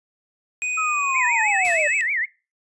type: tone with pitch glide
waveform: square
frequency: 2490 to 2587 Hz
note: D#7 to E7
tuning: +1 to -33 cents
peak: -23 dBFS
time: 0.62-2.01 s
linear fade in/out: 0 ms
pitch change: +66 cents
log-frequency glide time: 1.37-1.52 s
type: linear sweep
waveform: sine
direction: down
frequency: 1300 to 578 Hz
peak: -22 dBFS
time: 0.77-1.88 s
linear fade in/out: 10 ms
type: tone with vibrato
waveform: sine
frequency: 2035 Hz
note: C7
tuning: 49 cents flat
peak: -20 dBFS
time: 1.14-2.26 s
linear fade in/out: 20 ms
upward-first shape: triangle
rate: 6.4 Hz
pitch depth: 270 cents each way
type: noise with exponential decay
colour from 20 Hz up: white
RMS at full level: -33 dBFS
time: 1.65-2.21 s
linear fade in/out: 0 ms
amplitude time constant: 120 ms
effects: noise-tail reverb RT60 0.3 s tail -22 dB re dry + resampled to 24000 Hz